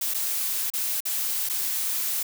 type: noise with dropouts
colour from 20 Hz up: blue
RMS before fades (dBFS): -27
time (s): 0.01-2.23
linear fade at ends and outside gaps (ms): 5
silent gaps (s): 0.139-0.144 / 0.702-0.736 / 1.005-1.053 / 1.49-1.496
effects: none